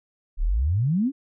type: exponential sweep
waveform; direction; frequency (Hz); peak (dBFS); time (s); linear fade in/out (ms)
sine; up; 31.27 to 293.7; -19; 0.37-1.12; 50
effects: none